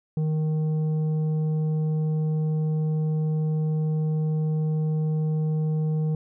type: tone with tanh clipping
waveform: triangle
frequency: 155.56 Hz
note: D#3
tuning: in tune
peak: -23 dBFS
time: 0.17-6.15 s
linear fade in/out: 2 ms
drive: 11 dB
effects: none